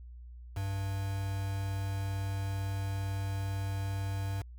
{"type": "tone with quantisation", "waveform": "triangle", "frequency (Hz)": 97.8, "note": "G2", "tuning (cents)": -4, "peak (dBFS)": -30, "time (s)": [0.56, 4.42], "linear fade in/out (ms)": 10, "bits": 7, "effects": ["added 60 Hz sine -45 dBFS peak until 4.58 s"]}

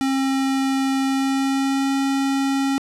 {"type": "tone with pitch glide", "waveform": "square", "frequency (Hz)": [268.7, 272.6], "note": ["C4", "C#4"], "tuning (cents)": [46, -29], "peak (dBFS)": -19, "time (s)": [0.01, 2.78], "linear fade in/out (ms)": 0, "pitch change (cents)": 25, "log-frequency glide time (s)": [1.04, 1.93], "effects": ["low-pass 10000 Hz 12 dB/octave"]}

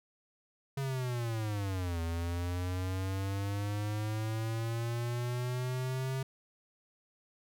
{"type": "linear two-way sweep", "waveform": "square", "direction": "down then up", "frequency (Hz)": [138.59, 82.41, 133.4], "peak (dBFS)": -33, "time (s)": [0.77, 6.23], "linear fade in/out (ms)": 5, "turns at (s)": 2.01, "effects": []}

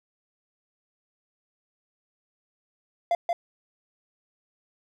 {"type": "tone with echo", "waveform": "triangle", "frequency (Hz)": 689, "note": "F5", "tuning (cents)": -24, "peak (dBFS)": -18, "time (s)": [3.11, 3.15], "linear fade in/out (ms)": 2, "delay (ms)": 180, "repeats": 1, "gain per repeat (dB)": -2, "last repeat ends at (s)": 3.33, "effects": []}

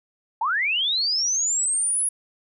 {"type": "linear sweep", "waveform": "sine", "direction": "up", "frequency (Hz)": [830.6, 10548], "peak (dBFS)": -20, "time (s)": [0.41, 2.09], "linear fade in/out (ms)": 5, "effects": []}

